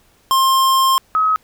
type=tone pair in turn; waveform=square / sine; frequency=1060 / 1274.8 Hz; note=C6 / D#6; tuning=+22 / +42 cents; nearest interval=minor third; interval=320 cents; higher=second; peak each=-12 dBFS; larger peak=neither; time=0.31-0.98 / 1.15-1.36 s; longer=first; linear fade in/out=0 ms; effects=pink hiss -55 dBFS RMS until 1.43 s